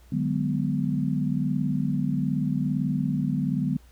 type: chord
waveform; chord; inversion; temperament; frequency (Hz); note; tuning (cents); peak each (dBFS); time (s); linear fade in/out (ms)
sine; G# half-diminished seventh; second; just; 149.51 / 186.89 / 207.7 / 249.2; D3 / F#3 / G#3 / B3; +31 / +18 / 0 / +16; -27 / -29 / -30 / -28; 0.12-3.77; 5
effects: added 60 Hz sine -50 dBFS peak until 3.91 s + pink hiss -60 dBFS RMS until 3.91 s